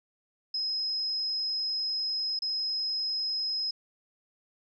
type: tone with dropouts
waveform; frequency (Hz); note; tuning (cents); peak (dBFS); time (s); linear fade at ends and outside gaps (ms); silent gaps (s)
sine; 5110; D#8; +45; -28; 0.54-3.71; 5; 2.391-2.42
effects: none